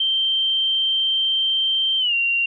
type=tone with pitch glide; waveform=sine; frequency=3136 to 2762 Hz; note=G7 to F7; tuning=0 to -20 cents; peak=-17 dBFS; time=0-2.46 s; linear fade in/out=5 ms; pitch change=-220 cents; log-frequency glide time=1.99-2.14 s; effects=none